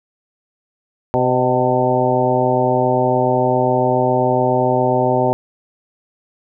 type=harmonic tone with a mistuned harmonic; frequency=127.2 Hz; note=C3; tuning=48 cents flat; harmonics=1 / 2 / 3 / 4 / 5 / 6 / 7; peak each=-22 / -22 / -20 / -21 / -19 / -21 / -21 dBFS; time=1.14-5.33 s; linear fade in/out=0 ms; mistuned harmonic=5; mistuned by=-48 cents; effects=none